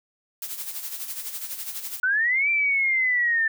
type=noise with tremolo; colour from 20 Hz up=blue; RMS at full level=-31 dBFS; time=0.42-2 s; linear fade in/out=2 ms; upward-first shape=sine; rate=12 Hz; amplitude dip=60%
type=linear two-way sweep; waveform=sine; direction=up then down; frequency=1453 to 2361 to 1774 Hz; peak=-19 dBFS; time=2.03-3.48 s; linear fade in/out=5 ms; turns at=2.5 s
effects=none